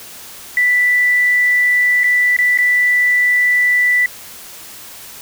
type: tone with dropouts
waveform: sine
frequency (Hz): 1975.5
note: B6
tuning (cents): 0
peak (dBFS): -10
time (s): 0.57-4.06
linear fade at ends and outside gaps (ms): 2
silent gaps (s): 2.035-2.041 / 2.366-2.387 / 2.576-2.586
effects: white hiss -35 dBFS RMS until 5.21 s